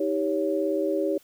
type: tone cluster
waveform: sine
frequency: 316.8 / 394.7 / 558 Hz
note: D#4 / G4 / C#5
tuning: +31 / +12 / +11 cents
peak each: -27 dBFS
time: 0-1.18 s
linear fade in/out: 5 ms
effects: white hiss -58 dBFS RMS until 1.23 s